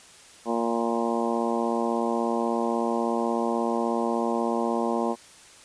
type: harmonic tone with a mistuned harmonic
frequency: 116.4 Hz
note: A#2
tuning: 2 cents flat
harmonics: 2 / 3 / 4 / 5 / 6 / 7 / 8 / 9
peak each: -28 / -30 / -31 / -32 / -33 / -33 / -34 / -35 dBFS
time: 0.45-5.16 s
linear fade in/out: 50 ms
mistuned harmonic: 8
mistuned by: +19 cents
effects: white hiss -50 dBFS RMS until 5.64 s + resampled to 22050 Hz